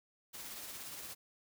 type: noise with tremolo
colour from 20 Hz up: white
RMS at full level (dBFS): -45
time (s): 0.33-1.15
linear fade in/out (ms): 20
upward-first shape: triangle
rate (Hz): 17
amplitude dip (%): 35
effects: none